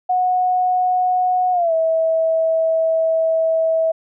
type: tone with pitch glide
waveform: sine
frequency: 732 to 648.4 Hz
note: F#5 to E5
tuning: -19 to -29 cents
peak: -14 dBFS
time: 0.09-3.92 s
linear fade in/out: 10 ms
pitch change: -210 cents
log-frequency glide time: 1.52-1.73 s
effects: none